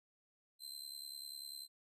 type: tone with amplitude modulation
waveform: sawtooth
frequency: 4098 Hz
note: C8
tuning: 37 cents flat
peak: -40 dBFS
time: 0.59-1.68 s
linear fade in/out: 50 ms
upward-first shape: sine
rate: 70.1 Hz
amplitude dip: 80%
effects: resampled to 32000 Hz